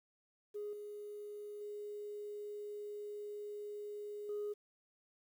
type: tone with level steps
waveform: sine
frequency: 415.3 Hz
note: G#4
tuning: in tune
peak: -39 / -44 / -42 / -36 dBFS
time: 0.54-4.54 s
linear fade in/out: 20 ms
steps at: 0.73 / 1.61 / 4.29 s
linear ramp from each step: 2 ms
effects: tanh soft clip ceiling -34 dBFS + 11-bit